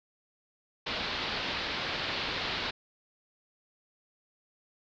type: low-pass noise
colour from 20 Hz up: white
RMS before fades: -34 dBFS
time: 0.86-2.71 s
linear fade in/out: 10 ms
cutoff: 4500 Hz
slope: 48 dB/octave
effects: none